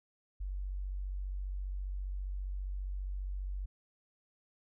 sine tone, 47.44 Hz, F#1, 44 cents sharp, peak -35 dBFS, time 0.4-3.66 s, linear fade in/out 10 ms, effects none

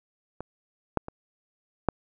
clicks, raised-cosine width 1 ms, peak -21 / -9 / -22 / -7 dBFS, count 4, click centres 0.406 / 0.973 / 1.084 / 1.887 s, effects none

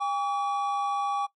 triangle tone pair together, 806 / 1139.9 Hz, G5 / C#6, +48 / +48 cents, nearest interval tritone, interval 600 cents, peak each -26 dBFS, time 0-1.27 s, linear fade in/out 20 ms, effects noise-tail reverb RT60 0.1 s tail -19 dB re dry + MP3 48 kbps

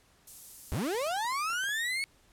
white high-pass noise, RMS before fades -46 dBFS, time 0.27-1.09 s, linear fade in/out 5 ms, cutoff 7700 Hz, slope 12 dB/octave
35% pulse linear sweep, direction up, 57.2 to 2224 Hz, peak -28 dBFS, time 0.72-2.04 s, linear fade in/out 0 ms
clicks, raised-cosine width 0.5 ms, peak -36 dBFS, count 11, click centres 0.949 / 1.016 / 1.068 / 1.112 / 1.167 / 1.249 / 1.323 / 1.502 / 1.532 / 1.638 / 1.69 s
effects pink hiss -64 dBFS RMS until 2.32 s + low-pass 12000 Hz 12 dB/octave

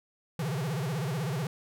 square tone with vibrato, 146.83 Hz, D3, in tune, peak -30 dBFS, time 0.39-1.47 s, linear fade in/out 2 ms, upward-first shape sine, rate 16 Hz, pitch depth 280 cents each way, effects none

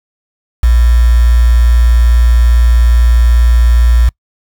sine tone with quantisation, 58.8 Hz, A#1, 16 cents sharp, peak -4 dBFS, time 0.63-4.09 s, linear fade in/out 5 ms, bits 4, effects noise-tail reverb RT60 0.1 s tail -26 dB re dry

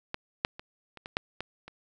clicks, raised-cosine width 0.3 ms, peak -16 / -8 / -25 / -29 / -23 / -10 / -18 / -28 dBFS, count 8, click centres 0.144 / 0.449 / 0.595 / 0.973 / 1.059 / 1.169 / 1.406 / 1.68 s, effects none

